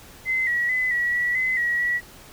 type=tone with pitch steps; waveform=sine; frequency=2055 / 1922 / 2015 / 1928 / 1941 / 2034 / 1914 / 1936 Hz; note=C7 / B6 / B6 / B6 / B6 / C7 / A#6 / B6; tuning=-32 / -48 / +34 / -42 / -31 / -50 / +45 / -35 cents; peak=-20 dBFS; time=0.25-2.01 s; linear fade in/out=50 ms; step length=220 ms; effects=pink hiss -46 dBFS RMS until 2.32 s